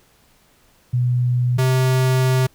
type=tone pair in turn; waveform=sine / square; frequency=123.47 / 129.56 Hz; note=B2 / C3; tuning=0 / -17 cents; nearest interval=minor second; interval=83 cents; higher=second; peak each=-15 dBFS; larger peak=neither; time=0.93-1.58 / 1.58-2.47 s; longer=second; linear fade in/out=10 ms; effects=pink hiss -56 dBFS RMS until 2.54 s